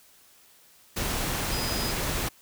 sine tone in noise, 4978 Hz, D#8, in tune, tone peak -34 dBFS, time 1.52-1.92 s, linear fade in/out 10 ms, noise pink, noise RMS -29 dBFS, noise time 0.96-2.29 s, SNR -8 dB, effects white hiss -57 dBFS RMS until 2.41 s

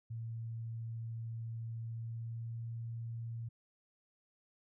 sine tone with pitch glide, 114.2 to 115.46 Hz, A#2 to A#2, -35 to -16 cents, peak -39 dBFS, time 0.1-3.49 s, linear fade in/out 10 ms, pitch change +19 cents, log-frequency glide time 1.83-2.6 s, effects none

